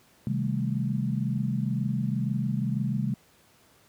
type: chord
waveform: sine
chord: A half-diminished seventh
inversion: first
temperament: just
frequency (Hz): 132 / 158.4 / 198 / 220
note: C3 / Eb3 / G3 / A3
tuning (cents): +16 / +31 / +18 / 0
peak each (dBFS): -28 / -33 / -30 / -32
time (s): 0.27-3.14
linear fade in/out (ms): 0
effects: pink hiss -60 dBFS RMS until 3.88 s + high-pass 80 Hz 12 dB/octave